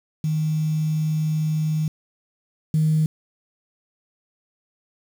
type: tone pair in turn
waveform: sine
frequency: 155.56 / 156.17 Hz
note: D#3 / D#3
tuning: 0 / +7 cents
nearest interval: unison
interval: 7 cents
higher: second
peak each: -19 / -15 dBFS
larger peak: second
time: 0.24-1.88 / 2.74-3.06 s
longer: first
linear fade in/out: 2 ms
effects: tanh soft clip ceiling -11 dBFS + 7-bit